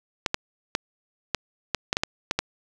clicks, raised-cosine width 0.2 ms, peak -5 dBFS, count 10, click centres 0.262 / 0.344 / 0.751 / 1.347 / 1.747 / 1.929 / 1.969 / 2.035 / 2.311 / 2.39 s, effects none

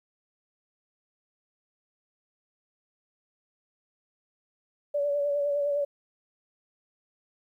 sine tone with vibrato, 575 Hz, D5, 37 cents flat, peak -24 dBFS, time 4.94-5.85 s, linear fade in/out 10 ms, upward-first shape sine, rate 9.8 Hz, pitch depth 29 cents each way, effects 11-bit

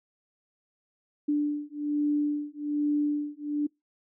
sine beating tone pair, 293.7 / 294.9 Hz, D4 / D4, 0 / +7 cents, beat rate 1.2 Hz, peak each -28 / -28 dBFS, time 1.28-3.67 s, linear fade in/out 10 ms, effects noise-tail reverb RT60 0.2 s tail -26 dB re dry

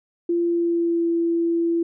sine tone with pitch glide, 343 to 336.5 Hz, F4 to E4, -31 to +36 cents, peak -18 dBFS, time 0.29-1.83 s, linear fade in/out 5 ms, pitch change -33 cents, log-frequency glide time 0.41-1.09 s, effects none

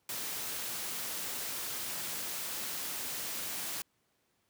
white noise, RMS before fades -38 dBFS, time 0.09-3.82 s, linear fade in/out 2 ms, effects pink hiss -75 dBFS RMS until 4.49 s + high-pass 100 Hz 12 dB/octave

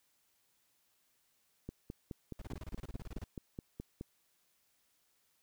click train, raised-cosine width 3 ms, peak -29 dBFS, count 12, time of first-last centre 1.69-4.011 s, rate 4.74 Hz
brown noise bursts, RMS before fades -43 dBFS, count 16, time 2.39-3.241 s, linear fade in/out 2 ms, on 26 ms, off 29 ms
effects white hiss -75 dBFS RMS until 5.42 s

